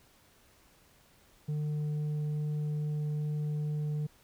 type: tone with tanh clipping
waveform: sine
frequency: 150.2 Hz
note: D3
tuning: 39 cents sharp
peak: -31 dBFS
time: 1.48-4.07 s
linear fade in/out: 10 ms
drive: 4 dB
effects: pink hiss -63 dBFS RMS until 4.23 s